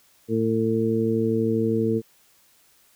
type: harmonic tone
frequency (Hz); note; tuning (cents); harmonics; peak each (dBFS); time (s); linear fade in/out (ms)
112.4; A2; +37; 1 / 2 / 3 / 4; -28 / -24 / -26 / -24; 0.28-2.02; 50
effects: white hiss -59 dBFS RMS until 2.95 s